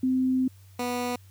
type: tone pair in turn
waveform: sine / 15% pulse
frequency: 258.3 / 245.4 Hz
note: C4 / B3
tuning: -22 / -11 cents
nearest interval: minor second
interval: 89 cents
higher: first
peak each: -21 dBFS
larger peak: neither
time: 0.03-0.48 / 0.79-1.16 s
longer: first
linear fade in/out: 5 ms
effects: added 96 Hz sine -49 dBFS peak until 1.3 s + white hiss -61 dBFS RMS until 1.3 s